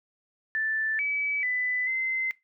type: tone with pitch steps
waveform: sine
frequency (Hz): 1762 / 2290 / 1998 / 2064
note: A6 / D7 / B6 / C7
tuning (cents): +2 / -44 / +20 / -24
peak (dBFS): -25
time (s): 0.55-2.31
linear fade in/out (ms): 0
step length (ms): 440
effects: noise-tail reverb RT60 0.2 s tail -21 dB re dry